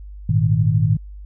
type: chord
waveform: sine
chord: Ab suspended second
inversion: none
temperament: equal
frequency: 103.83 / 116.54 / 155.56 Hz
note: Ab2 / Bb2 / Eb3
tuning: 0 / 0 / 0 cents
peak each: -18 dBFS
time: 0.29-0.97 s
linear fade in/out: 5 ms
effects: added 50 Hz sine -33 dBFS peak until 1.25 s